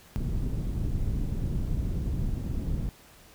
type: low-pass noise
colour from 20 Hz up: pink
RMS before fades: -29 dBFS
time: 0.16-2.89 s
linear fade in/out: 0 ms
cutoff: 180 Hz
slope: 12 dB/octave
effects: pink hiss -54 dBFS RMS until 3.34 s